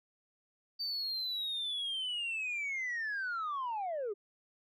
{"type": "linear sweep", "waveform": "sine", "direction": "down", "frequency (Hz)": [4624, 383.1], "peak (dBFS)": -32, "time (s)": [0.79, 4.14], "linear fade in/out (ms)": 20, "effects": ["tanh soft clip ceiling -32 dBFS"]}